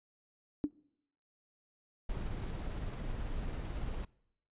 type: tone with exponential decay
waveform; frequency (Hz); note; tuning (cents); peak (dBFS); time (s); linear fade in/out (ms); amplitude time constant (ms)
sine; 293.7; D4; 0; -24; 0.64-0.71; 0; 15
type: noise with tremolo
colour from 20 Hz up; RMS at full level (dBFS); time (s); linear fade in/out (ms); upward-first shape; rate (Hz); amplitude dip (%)
brown; -37; 2.09-4.05; 5; sine; 18; 25
effects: noise-tail reverb RT60 0.8 s tail -24 dB re dry + resampled to 8000 Hz